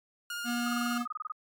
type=tone with vibrato; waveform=sawtooth; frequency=1418 Hz; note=F6; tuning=26 cents sharp; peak=-31 dBFS; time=0.3-0.98 s; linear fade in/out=2 ms; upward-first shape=sine; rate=15 Hz; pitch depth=16 cents each way
type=tone; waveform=square; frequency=240 Hz; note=B3; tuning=49 cents flat; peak=-31 dBFS; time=0.44-1.06 s; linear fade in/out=50 ms
type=tone bursts; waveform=sine; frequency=1244.5 Hz; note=D#6; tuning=in tune; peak=-32 dBFS; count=14; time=0.66-1.321 s; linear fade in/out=5 ms; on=24 ms; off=25 ms
effects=MP3 96 kbps